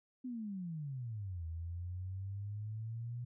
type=exponential two-way sweep; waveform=sine; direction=down then up; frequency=260 to 80.8 to 122.5 Hz; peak=-39 dBFS; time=0.24-3.25 s; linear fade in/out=10 ms; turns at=1.46 s; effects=none